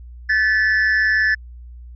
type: tone with amplitude modulation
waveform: triangle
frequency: 1742 Hz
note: A6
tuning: 18 cents flat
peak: -9 dBFS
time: 0.29-1.35 s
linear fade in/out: 10 ms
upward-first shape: sine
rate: 206 Hz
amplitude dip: 75%
effects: added 60 Hz sine -35 dBFS peak until 1.95 s + resampled to 16000 Hz